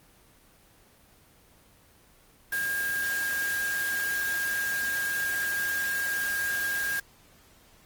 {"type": "tone in noise", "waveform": "sine", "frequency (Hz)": 1618, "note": "G#6", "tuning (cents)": -46, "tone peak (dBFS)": -27, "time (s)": [2.52, 7], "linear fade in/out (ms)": 5, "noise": "white", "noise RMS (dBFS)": -36, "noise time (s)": [2.52, 7], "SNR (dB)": 6, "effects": ["pink hiss -58 dBFS RMS until 7.85 s", "Opus 24 kbps"]}